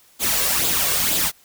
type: noise with flanger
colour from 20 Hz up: white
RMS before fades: -20 dBFS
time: 0.19-1.32 s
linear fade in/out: 50 ms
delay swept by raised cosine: 0.25 to 1.85 ms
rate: 2.1 Hz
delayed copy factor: +0.5
effects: white hiss -54 dBFS RMS until 1.44 s